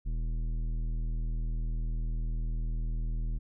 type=tone with tanh clipping; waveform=triangle; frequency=40 Hz; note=D#1; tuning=49 cents sharp; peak=-31 dBFS; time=0.05-3.39 s; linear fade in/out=20 ms; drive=16 dB; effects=none